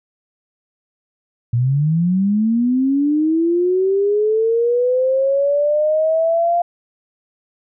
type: linear sweep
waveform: sine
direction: up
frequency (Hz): 114.9 to 698.5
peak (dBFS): -13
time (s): 1.53-6.62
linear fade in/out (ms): 5
effects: none